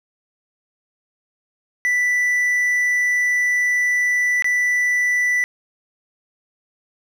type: tone with dropouts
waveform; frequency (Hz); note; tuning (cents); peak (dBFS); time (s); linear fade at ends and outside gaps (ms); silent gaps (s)
triangle; 1975.5; B6; 0; -14; 1.85-5.44; 0; 4.423-4.444
effects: none